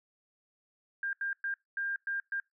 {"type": "tone bursts at uneven times", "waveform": "sine", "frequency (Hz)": 1600, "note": "G6", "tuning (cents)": 35, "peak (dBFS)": -31, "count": 6, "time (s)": [[1.03, 1.13], [1.21, 1.33], [1.44, 1.54], [1.77, 1.96], [2.07, 2.2], [2.32, 2.4]], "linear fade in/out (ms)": 2, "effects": ["noise-tail reverb RT60 0.2 s tail -25 dB re dry"]}